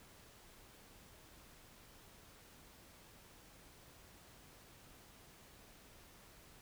silence, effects pink hiss -61 dBFS RMS until 6.61 s

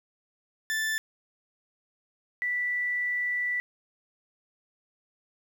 40% pulse / sine tone pair in turn, 1760 / 1967.9 Hz, A6 / B6, 0 / -7 cents, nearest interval major second, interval 193 cents, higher second, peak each -26 dBFS, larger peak neither, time 0.7-0.98 / 2.42-3.6 s, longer second, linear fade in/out 0 ms, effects 10-bit

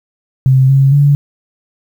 sine tone with pitch steps, 131.7 / 136.1 / 143.2 Hz, C3 / C#3 / D3, +12 / -31 / -43 cents, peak -5 dBFS, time 0.46-1.15 s, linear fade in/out 0 ms, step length 230 ms, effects 7-bit

